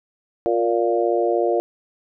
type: harmonic tone with a mistuned harmonic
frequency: 116.54 Hz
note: A#2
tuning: in tune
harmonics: 3 / 4 / 5 / 6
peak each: -21 / -22 / -23 / -24 dBFS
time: 0.46-1.6 s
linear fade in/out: 0 ms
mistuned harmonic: 3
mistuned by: +16 cents
effects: none